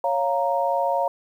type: chord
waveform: sine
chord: Bb minor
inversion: first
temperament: equal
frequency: 554.4 / 698.5 / 932.3 Hz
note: Db5 / F5 / Bb5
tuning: 0 / 0 / 0 cents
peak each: -24 dBFS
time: 0.04-1.08 s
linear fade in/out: 2 ms
effects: 9-bit